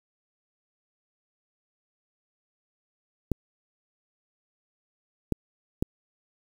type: clicks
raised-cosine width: 3 ms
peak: -11 dBFS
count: 3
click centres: 3.317 / 5.323 / 5.825 s
effects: 7-bit